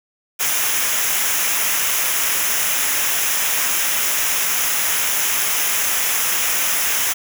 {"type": "noise with comb filter", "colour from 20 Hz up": "white", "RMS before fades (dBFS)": -19, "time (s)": [0.39, 7.14], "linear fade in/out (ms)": 20, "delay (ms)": 0.23, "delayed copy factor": -0.65, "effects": []}